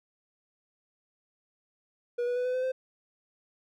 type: tone with pitch steps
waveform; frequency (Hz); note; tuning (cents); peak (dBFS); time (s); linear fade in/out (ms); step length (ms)
triangle; 482.2 / 489.2 / 496.3 / 503.5 / 510.9 / 518.3; B4 / B4 / B4 / B4 / C5 / C5; -41 / -16 / +8 / +33 / -41 / -16; -25; 2.18-2.72; 10; 90
effects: none